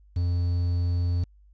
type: tone with quantisation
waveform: triangle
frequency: 87.7 Hz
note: F2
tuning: 8 cents sharp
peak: -20 dBFS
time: 0.16-1.24 s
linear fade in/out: 5 ms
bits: 8
effects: added 50 Hz sine -52 dBFS peak until 1.53 s + resampled to 16000 Hz